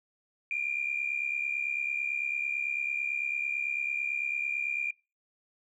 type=tone pair together; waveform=sine; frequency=2368 / 2437 Hz; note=D7 / D#7; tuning=+14 / -37 cents; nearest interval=unison; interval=49 cents; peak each=-31 / -31 dBFS; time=0.51-4.91 s; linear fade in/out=2 ms; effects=noise-tail reverb RT60 0.3 s tail -25 dB re dry + tanh soft clip ceiling -21 dBFS